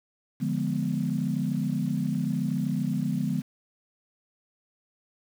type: chord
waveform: sine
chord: D diminished seventh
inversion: none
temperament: equal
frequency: 146.83 / 174.61 / 207.7 / 246.9 Hz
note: D3 / F3 / Ab3 / Cb4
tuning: 0 / 0 / 0 / 0 cents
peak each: -30 dBFS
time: 0.4-3.42 s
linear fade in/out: 20 ms
effects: tanh soft clip ceiling -14 dBFS + 8-bit